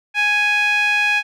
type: tone with band-pass filter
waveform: sawtooth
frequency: 830.6 Hz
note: G#5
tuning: in tune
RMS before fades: -17 dBFS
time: 0.14-1.23 s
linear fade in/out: 50 ms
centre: 2200 Hz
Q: 9
effects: none